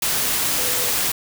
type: tone in noise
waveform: sine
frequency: 493.9 Hz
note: B4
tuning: in tune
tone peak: -32 dBFS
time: 0.58-0.9 s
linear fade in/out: 5 ms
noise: white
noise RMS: -21 dBFS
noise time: 0.02-1.12 s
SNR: -14 dB
effects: none